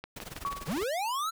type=click train; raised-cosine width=0.3 ms; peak=-23 dBFS; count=4; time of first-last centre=0.04-0.527 s; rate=6.16 Hz
type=noise with tremolo; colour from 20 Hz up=pink; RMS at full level=-40 dBFS; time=0.16-0.84 s; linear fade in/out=5 ms; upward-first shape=sine; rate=20 Hz; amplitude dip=85%
type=tone with exponential decay; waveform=sine; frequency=1125 Hz; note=C#6; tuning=25 cents sharp; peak=-27 dBFS; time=0.45-0.84 s; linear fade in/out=0 ms; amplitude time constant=84 ms
type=linear sweep; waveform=square; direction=up; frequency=122.7 to 1369 Hz; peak=-30 dBFS; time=0.67-1.31 s; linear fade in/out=20 ms
effects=none